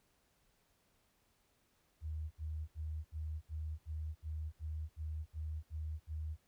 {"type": "tone bursts", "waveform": "sine", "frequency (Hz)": 77.78, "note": "D#2", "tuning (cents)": 0, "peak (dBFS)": -38, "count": 12, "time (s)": [2.01, 6.369], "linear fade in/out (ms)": 50, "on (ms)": 300, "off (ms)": 69, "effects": ["pink hiss -75 dBFS RMS until 6.47 s"]}